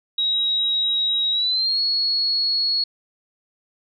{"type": "tone with pitch glide", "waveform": "sine", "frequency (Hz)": [3826, 4344], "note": ["A#7", "C#8"], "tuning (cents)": [44, -36], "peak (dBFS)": -18, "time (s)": [0.18, 2.84], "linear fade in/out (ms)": 5, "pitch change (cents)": 220, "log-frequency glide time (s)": [1.32, 1.8], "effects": []}